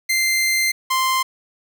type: tone pair in turn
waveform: sawtooth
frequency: 2085 / 1045.1 Hz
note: C7 / C6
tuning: -7 / -2 cents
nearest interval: octave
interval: 1195 cents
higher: first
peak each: -13 dBFS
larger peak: neither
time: 0.09-0.72 / 0.9-1.23 s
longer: first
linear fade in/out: 10 ms
effects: 8-bit